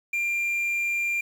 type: tone with quantisation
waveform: triangle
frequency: 2385 Hz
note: D7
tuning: 26 cents sharp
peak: -22 dBFS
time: 0.13-1.21 s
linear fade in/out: 5 ms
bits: 8
effects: none